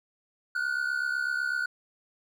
triangle tone pair together, 1437 / 1505 Hz, F6 / F#6, +49 / +29 cents, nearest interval minor second, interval 80 cents, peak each -28 dBFS, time 0.55-1.66 s, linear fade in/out 5 ms, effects none

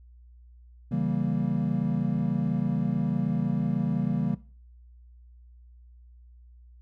triangle chord, C# diminished seventh, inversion none, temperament equal with one note detuned, 138.59 / 164.81 / 194.53 / 233.1 Hz, C#3 / E3 / G3 / Bb3, 0 / 0 / -13 / 0 cents, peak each -28 dBFS, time 0.91-4.35 s, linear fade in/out 10 ms, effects noise-tail reverb RT60 0.4 s tail -19 dB re dry + added 60 Hz sine -49 dBFS peak until 6.81 s

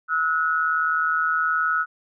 sine tone pair together, 1300 / 1459.2 Hz, E6 / F#6, -24 / -24 cents, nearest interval major second, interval 200 cents, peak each -22 dBFS, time 0.08-1.86 s, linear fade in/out 50 ms, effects none

